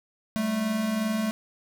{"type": "tone pair together", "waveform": "square", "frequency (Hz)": [196, 218.7], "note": ["G3", "A3"], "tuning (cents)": [0, -10], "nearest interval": "major second", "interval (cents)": 190, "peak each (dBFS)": [-34, -26], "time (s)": [0.36, 1.31], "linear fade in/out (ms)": 0, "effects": []}